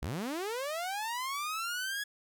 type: linear sweep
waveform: sawtooth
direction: up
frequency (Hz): 51.91 to 1687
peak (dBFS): -30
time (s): 0.02-2.04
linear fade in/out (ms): 10
effects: none